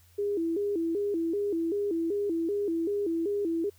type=tone with vibrato; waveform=sine; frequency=367.3 Hz; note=F#4; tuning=13 cents flat; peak=-26 dBFS; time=0.18-3.7 s; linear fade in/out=10 ms; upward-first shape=square; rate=2.6 Hz; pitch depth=180 cents each way; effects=added 87 Hz sine -58 dBFS peak until 3.78 s + white hiss -63 dBFS RMS until 3.78 s